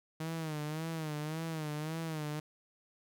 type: tone with vibrato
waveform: sawtooth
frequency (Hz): 156.6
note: D#3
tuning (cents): +11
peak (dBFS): -32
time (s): 0.2-2.4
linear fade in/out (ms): 5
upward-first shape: sine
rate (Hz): 1.8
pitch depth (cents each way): 83
effects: none